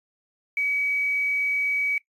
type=tone with quantisation; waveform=sine; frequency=2272 Hz; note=C#7; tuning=42 cents sharp; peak=-22 dBFS; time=0.57-1.98 s; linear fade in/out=2 ms; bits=8; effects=noise-tail reverb RT60 0.1 s tail -18 dB re dry + resampled to 32000 Hz